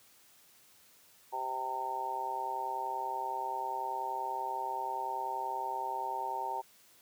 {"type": "harmonic tone", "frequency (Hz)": 130.4, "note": "C3", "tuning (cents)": -5, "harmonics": [3, 4, 5, 6, 7], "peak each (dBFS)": [-45, -47, -47, -39, -35], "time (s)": [1.32, 6.62], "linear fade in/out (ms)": 20, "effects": ["white hiss -62 dBFS RMS until 7.01 s", "high-pass 60 Hz 12 dB/octave"]}